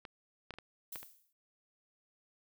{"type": "clicks", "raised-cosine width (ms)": 0.3, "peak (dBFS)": [-29, -26, -31, -31, -27, -33], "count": 6, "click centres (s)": [0.052, 0.507, 0.539, 0.586, 0.958, 1.03]}
{"type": "noise with exponential decay", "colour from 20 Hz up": "violet", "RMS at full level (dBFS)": -42, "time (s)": [0.92, 1.33], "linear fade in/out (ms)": 5, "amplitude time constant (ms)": 87}
{"effects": []}